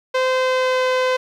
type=tone with pitch glide; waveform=sawtooth; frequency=516 to 511.5 Hz; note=C5 to C5; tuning=-24 to -39 cents; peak=-12 dBFS; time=0.14-1.17 s; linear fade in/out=10 ms; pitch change=-15 cents; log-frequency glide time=0.29-0.86 s; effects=low-pass 4000 Hz 12 dB/octave + 9-bit